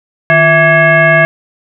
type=tone with frequency modulation; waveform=sine; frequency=1159 Hz; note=D6; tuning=23 cents flat; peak=-4 dBFS; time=0.3-1.25 s; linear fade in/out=0 ms; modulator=502 Hz; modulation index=2; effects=none